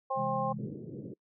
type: harmonic tone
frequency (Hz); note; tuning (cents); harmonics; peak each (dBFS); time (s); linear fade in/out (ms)
265.8; C4; +27; 2 / 3 / 4; -34 / -33 / -34; 0.1-0.53; 10
type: chord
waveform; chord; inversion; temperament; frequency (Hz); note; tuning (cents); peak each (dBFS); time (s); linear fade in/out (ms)
sine; C augmented; none; equal with one note detuned; 131.72 / 164.81 / 207.7; C3 / E3 / G#3; +12 / 0 / 0; -39 / -41 / -38; 0.15-0.7; 50
type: band-pass noise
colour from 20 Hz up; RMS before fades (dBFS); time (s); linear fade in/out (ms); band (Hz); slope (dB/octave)
pink; -42; 0.58-1.14; 10; 110 to 470; 48
effects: noise-tail reverb RT60 0.1 s tail -26 dB re dry